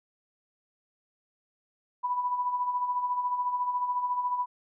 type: tone with tremolo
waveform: sine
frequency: 987.8 Hz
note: B5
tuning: in tune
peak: -24 dBFS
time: 2.03-4.46 s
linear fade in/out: 20 ms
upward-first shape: sine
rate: 14 Hz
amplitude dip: 55%
effects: none